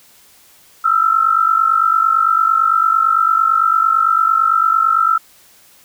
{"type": "tone pair together", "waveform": "sine", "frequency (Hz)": [1300, 1348.9], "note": ["E6", "E6"], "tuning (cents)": [-24, 39], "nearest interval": "minor second", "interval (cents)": 63, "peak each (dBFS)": [-14, -13], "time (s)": [0.84, 5.18], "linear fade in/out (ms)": 10, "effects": ["white hiss -48 dBFS RMS until 5.84 s"]}